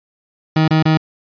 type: tone bursts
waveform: 30% pulse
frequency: 157.6 Hz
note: D#3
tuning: 23 cents sharp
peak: -8 dBFS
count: 3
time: 0.56-0.974 s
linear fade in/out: 5 ms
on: 120 ms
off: 27 ms
effects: resampled to 11025 Hz